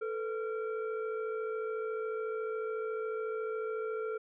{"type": "tone with frequency modulation", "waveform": "sine", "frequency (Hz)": 440, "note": "A4", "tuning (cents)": 0, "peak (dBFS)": -33, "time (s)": [0.01, 4.18], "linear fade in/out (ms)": 10, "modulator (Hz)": 934, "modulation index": 0.74, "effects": []}